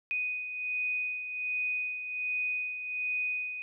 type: beating tone pair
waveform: sine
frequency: 2489 / 2490.3 Hz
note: D#7 / D#7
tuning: 0 / +1 cents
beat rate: 1.3 Hz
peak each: -39 / -31 dBFS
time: 0.11-3.62 s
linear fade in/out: 0 ms
effects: none